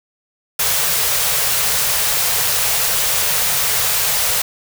white band-stop noise, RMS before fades -17 dBFS, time 0.59-4.42 s, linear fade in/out 5 ms, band 180 to 410 Hz, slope 96 dB/octave, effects none

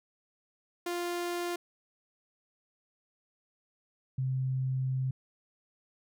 sawtooth / sine tone pair in turn, 349.2 / 130.8 Hz, F4 / C3, 0 / 0 cents, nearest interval octave + perfect fourth, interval 1700 cents, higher first, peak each -28 dBFS, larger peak neither, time 0.86-1.56 / 4.18-5.11 s, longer second, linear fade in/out 5 ms, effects none

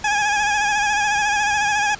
20% pulse tone with vibrato, 830.6 Hz, G#5, in tune, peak -12 dBFS, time 0.04-1.95 s, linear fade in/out 5 ms, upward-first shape sine, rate 14 Hz, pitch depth 46 cents each way, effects pink hiss -39 dBFS RMS until 1.99 s + resampled to 16000 Hz

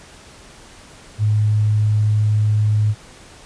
sine tone, 106.2 Hz, G#2, 39 cents sharp, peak -13 dBFS, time 1.18-2.95 s, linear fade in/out 50 ms, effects pink hiss -43 dBFS RMS until 3.45 s + resampled to 22050 Hz

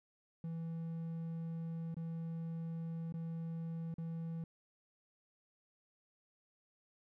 triangle tone with dropouts, 164.81 Hz, E3, in tune, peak -37 dBFS, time 0.44-4.44 s, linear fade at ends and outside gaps 2 ms, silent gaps 1.944-1.967 / 3.124-3.14 / 3.941-3.982 s, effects none

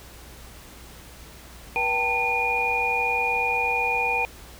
sine tone cluster, 484 / 781 / 893 / 2438 Hz, B4 / G5 / A5 / D#7, -35 / -7 / +25 / -36 cents, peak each -31 / -29 / -28 / -23 dBFS, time 1.76-4.25 s, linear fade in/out 0 ms, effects added 60 Hz sine -46 dBFS peak until 4.59 s + pink hiss -46 dBFS RMS until 4.59 s

